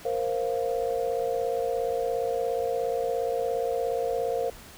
sine chord, Bb suspended second, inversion none, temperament equal, 466.2 / 523.3 / 698.5 Hz, Bb4 / C5 / F5, 0 / 0 / 0 cents, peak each -28 / -29 / -32 dBFS, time 0.05-4.5 s, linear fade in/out 5 ms, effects pink hiss -47 dBFS RMS until 4.77 s

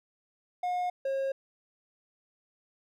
triangle tone pair in turn, 719 / 540.4 Hz, F#5 / C#5, -50 / -44 cents, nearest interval perfect fourth, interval 494 cents, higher first, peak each -26 dBFS, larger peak neither, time 0.63-0.9 / 1.05-1.32 s, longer neither, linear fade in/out 5 ms, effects none

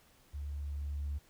sine tone with level ramp, 72 Hz, D2, 34 cents flat, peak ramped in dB -37 to -32 dBFS, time 0.33-1.19 s, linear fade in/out 20 ms, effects tanh soft clip ceiling -31 dBFS + pink hiss -65 dBFS RMS until 1.29 s

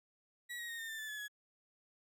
35% pulse tone with pitch steps, 1929 / 1891.5 / 1854.7 / 1818.6 / 1783.3 / 1748.6 / 1714.6 / 1681.2 Hz, B6 / A#6 / A#6 / A#6 / A6 / A6 / A6 / G#6, -41 / +25 / -9 / -43 / +23 / -11 / -45 / +21 cents, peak -40 dBFS, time 0.49-1.282 s, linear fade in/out 20 ms, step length 99 ms, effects none

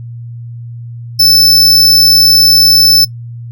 45% pulse tone, 5274 Hz, E8, in tune, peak -4 dBFS, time 1.19-3.05 s, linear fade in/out 10 ms, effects noise-tail reverb RT60 0.1 s tail -20 dB re dry + added 118 Hz sine -23 dBFS peak until 3.51 s

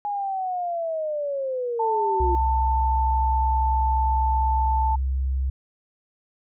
sine linear sweep, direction down, 830.6 to 344.1 Hz, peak -24 dBFS, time 0.05-2.35 s, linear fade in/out 0 ms
sine tone with pitch glide, 890 to 882.3 Hz, A5 to A5, +20 to +5 cents, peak -21 dBFS, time 1.79-4.96 s, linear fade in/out 10 ms, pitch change -15 cents, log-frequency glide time 2.39-3.8 s
sine tone, 66 Hz, C2, 16 cents sharp, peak -21 dBFS, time 2.2-5.5 s, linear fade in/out 5 ms
effects none

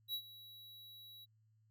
square tone with ADSR envelope, 3900 Hz, B7, 23 cents flat, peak -37 dBFS, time 0.08-1.26 s, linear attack 58 ms, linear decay 75 ms, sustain -17 dB, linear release 24 ms, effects added 109 Hz sine -69 dBFS peak until 1.7 s

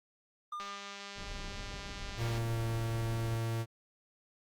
triangle tone with exponential decay, 1206 Hz, D6, 46 cents sharp, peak -34 dBFS, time 0.52-1.49 s, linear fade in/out 5 ms, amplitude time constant 210 ms
click train, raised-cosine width 0.2 ms, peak -28 dBFS, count 357, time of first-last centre 0.6-2.38 s, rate 200 Hz
brown noise, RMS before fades -44 dBFS, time 1.15-3.4 s, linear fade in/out 50 ms
45% pulse tone with pitch glide, 116 to 114.14 Hz, A#2 to A#2, -8 to -36 cents, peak -32 dBFS, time 2.17-3.66 s, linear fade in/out 50 ms, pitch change -28 cents, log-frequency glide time 2.29-2.62 s
effects Opus 32 kbps

